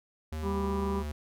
square tone with pitch glide, 78.1 to 74.53 Hz, D#2 to D2, +7 to +26 cents, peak -34 dBFS, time 0.32-1.12 s, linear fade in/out 5 ms, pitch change -81 cents, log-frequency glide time 0.49-0.67 s
harmonic tone, 197.1 Hz, G3, 10 cents sharp, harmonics 1 / 2 / 4 / 5 / 6, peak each -32 / -33 / -47 / -38 / -43 dBFS, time 0.42-1.04 s, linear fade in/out 50 ms
effects none

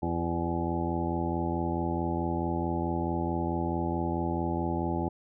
harmonic tone with a mistuned harmonic, 84.6 Hz, E2, 45 cents sharp, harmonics 1 / 2 / 3 / 4 / 5 / 6 / 7 / 9 / 10, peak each -34 / -34 / -35 / -33 / -43 / -43 / -40 / -38 / -36 dBFS, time 0.02-5.09 s, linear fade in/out 10 ms, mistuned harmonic 5, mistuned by -31 cents, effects none

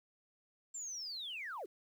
sine linear sweep, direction down, 7459 to 311.1 Hz, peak -40 dBFS, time 0.74-1.66 s, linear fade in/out 10 ms, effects tanh soft clip ceiling -36 dBFS + 11-bit

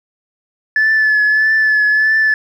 sine tone with vibrato, 1732 Hz, A6, 28 cents flat, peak -8 dBFS, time 0.76-2.34 s, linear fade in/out 2 ms, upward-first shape triangle, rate 1.6 Hz, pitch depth 34 cents each way, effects tanh soft clip ceiling -7 dBFS + 8-bit

